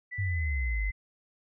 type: tone with pitch glide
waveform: sine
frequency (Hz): 1975.5 to 2048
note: B6 to C7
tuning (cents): 0 to -38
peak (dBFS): -35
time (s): 0.11-0.92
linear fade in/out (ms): 20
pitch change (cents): +62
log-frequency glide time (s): 0.22-0.49
type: exponential sweep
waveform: sine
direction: down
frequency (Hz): 102.2 to 47.84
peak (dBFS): -27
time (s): 0.18-0.91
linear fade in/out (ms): 10
effects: none